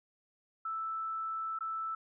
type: tone with dropouts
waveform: sine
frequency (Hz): 1319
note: E6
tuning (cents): +1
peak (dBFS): -34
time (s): 0.65-1.95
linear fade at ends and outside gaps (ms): 5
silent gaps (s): 1.589-1.607
effects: none